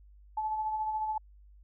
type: tone with tremolo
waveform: sine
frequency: 865 Hz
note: A5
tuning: 30 cents flat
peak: -28 dBFS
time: 0.37-1.18 s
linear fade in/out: 5 ms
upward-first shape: sine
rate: 14 Hz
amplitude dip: 40%
effects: added 50 Hz sine -53 dBFS peak until 1.63 s